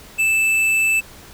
sine tone with tanh clipping, 2637 Hz, E7, in tune, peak -16 dBFS, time 0.18-1.01 s, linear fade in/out 20 ms, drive 11 dB, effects pink hiss -42 dBFS RMS until 1.33 s

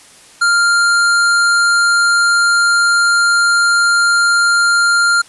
square tone, 1396.9 Hz, F6, in tune, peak -10 dBFS, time 0.41-5.22 s, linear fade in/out 10 ms, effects white hiss -42 dBFS RMS until 5.28 s + resampled to 24000 Hz

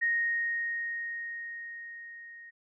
sine tone with level ramp, 1864.7 Hz, A#6, in tune, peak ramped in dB -24 to -46 dBFS, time 0.01-2.51 s, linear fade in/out 20 ms, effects none

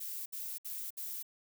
violet noise bursts, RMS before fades -41 dBFS, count 4, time 0-1.229 s, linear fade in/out 10 ms, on 260 ms, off 63 ms, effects none

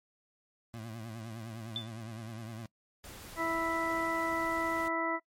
25% pulse tone with vibrato, 112.7 Hz, A2, 42 cents sharp, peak -37 dBFS, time 0.74-2.66 s, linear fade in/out 0 ms, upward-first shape triangle, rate 9.8 Hz, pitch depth 97 cents each way
sine tone with exponential decay, 3520 Hz, A7, in tune, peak -29 dBFS, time 1.76-1.91 s, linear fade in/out 1 ms, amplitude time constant 32 ms
pink noise, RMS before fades -48 dBFS, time 3.04-4.88 s, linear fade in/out 0 ms
harmonic tone, 329.6 Hz, E4, in tune, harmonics 1 / 2 / 3 / 4 / 6, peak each -36 / -36 / -36 / -36 / -36 dBFS, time 3.36-5.2 s, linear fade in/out 50 ms
effects noise-tail reverb RT60 0.1 s tail -24 dB re dry + MP3 64 kbps

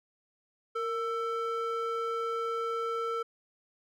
triangle ring-modulated tone, 896 Hz, A5, 31 cents sharp, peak -25 dBFS, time 0.75-3.23 s, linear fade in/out 10 ms, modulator 434 Hz, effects none

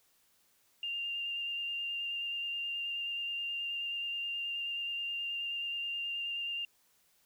sine tone with vibrato, 2794 Hz, F7, in tune, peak -34 dBFS, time 0.83-6.65 s, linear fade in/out 2 ms, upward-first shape square, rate 9.4 Hz, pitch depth 10 cents each way, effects white hiss -70 dBFS RMS until 7.25 s

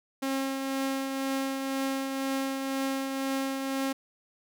sawtooth tone with tremolo, 269.5 Hz, C#4, 49 cents flat, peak -23 dBFS, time 0.22-3.93 s, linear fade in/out 10 ms, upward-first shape triangle, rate 2 Hz, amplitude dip 40%, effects none

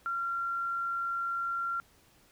sine tone, 1375 Hz, F6, 27 cents flat, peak -30 dBFS, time 0.06-1.8 s, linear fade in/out 0 ms, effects pink hiss -63 dBFS RMS until 2.31 s

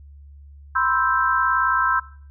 sine chord, C major seventh, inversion third, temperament equal, 987.8 / 1046.5 / 1318.5 / 1568 Hz, B5 / C6 / E6 / G6, 0 / 0 / 0 / 0 cents, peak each -26 / -23 / -21 / -22 dBFS, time 0.75-2 s, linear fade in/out 10 ms, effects noise-tail reverb RT60 0.5 s tail -19 dB re dry + added 71 Hz sine -41 dBFS peak until 2.3 s

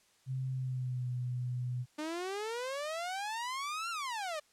sine tone with pitch glide, 130.81 to 124.18 Hz, C3 to B2, 0 to +10 cents, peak -33 dBFS, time 0.26-1.86 s, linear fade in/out 50 ms, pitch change -90 cents, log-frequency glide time 0.5-1.09 s
sawtooth exponential two-way sweep, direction up then down, 297.7 to 1402 to 586 Hz, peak -32 dBFS, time 1.98-4.4 s, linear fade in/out 10 ms, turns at 3.9 s
effects white hiss -68 dBFS RMS until 4.52 s + low-pass 9000 Hz 12 dB/octave

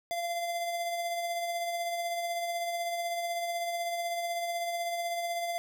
square tone with tremolo, 688 Hz, F5, 26 cents flat, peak -30 dBFS, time 0.11-5.58 s, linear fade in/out 0 ms, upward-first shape triangle, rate 16 Hz, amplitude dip 40%, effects none

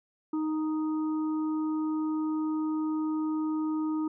harmonic tone, 311.1 Hz, D#4, in tune, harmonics 1 / 3 / 4, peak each -27 / -42 / -43 dBFS, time 0.33-4.08 s, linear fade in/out 5 ms, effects none

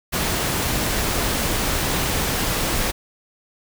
pink noise, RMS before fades -22 dBFS, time 0.12-2.92 s, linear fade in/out 20 ms, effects none

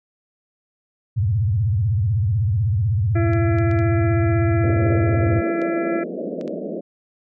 sine tone with vibrato, 103.83 Hz, G#2, in tune, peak -16 dBFS, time 1.16-5.41 s, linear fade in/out 20 ms, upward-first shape sine, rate 16 Hz, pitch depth 280 cents each way
harmonic tone, 336.2 Hz, E4, 34 cents sharp, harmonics 1 / 2 / 4 / 5 / 6 / 7, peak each -21 / -27 / -33 / -35 / -37 / -38 dBFS, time 3.15-6.04 s, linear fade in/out 10 ms
clicks, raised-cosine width 0.2 ms, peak -24 dBFS, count 7, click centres 3.334 / 3.586 / 3.713 / 3.79 / 5.617 / 6.412 / 6.478 s
white band-pass noise, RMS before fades -28 dBFS, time 4.63-6.81 s, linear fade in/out 10 ms, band 170 to 630 Hz, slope 96 dB/octave
effects none

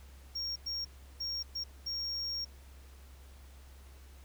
triangle tone bursts at uneven times, 5560 Hz, F8, 9 cents flat, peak -33 dBFS, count 5, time 0.35-0.56 / 0.66-0.85 / 1.2-1.43 / 1.55-1.64 / 1.86-2.45 s, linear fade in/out 10 ms, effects added 67 Hz sine -51 dBFS peak until 4.24 s + pink hiss -61 dBFS RMS until 4.24 s

